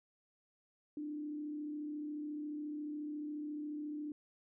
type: tone with frequency modulation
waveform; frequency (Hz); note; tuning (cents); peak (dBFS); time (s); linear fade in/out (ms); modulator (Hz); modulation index
sine; 298.4; D4; +28; -39; 0.97-4.12; 2; 34.2; 0.34
effects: none